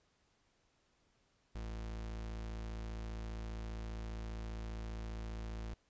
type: tone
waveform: 40% pulse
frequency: 55 Hz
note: A1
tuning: in tune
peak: -40 dBFS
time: 1.55-5.74 s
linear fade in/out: 5 ms
effects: pink hiss -75 dBFS RMS until 5.89 s + resampled to 16000 Hz